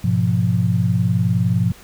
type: chord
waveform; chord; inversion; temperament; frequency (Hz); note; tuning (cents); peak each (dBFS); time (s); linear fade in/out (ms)
sine; F diminished; first; equal; 103.83 / 123.47 / 174.61; Ab2 / Cb3 / F3; 0 / 0 / 0; -19; 0.04-1.72; 5
effects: pink hiss -44 dBFS RMS until 1.83 s